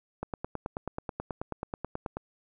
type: click train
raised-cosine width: 1 ms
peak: -19 dBFS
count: 19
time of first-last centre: 0.23-2.17 s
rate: 9.28 Hz
effects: none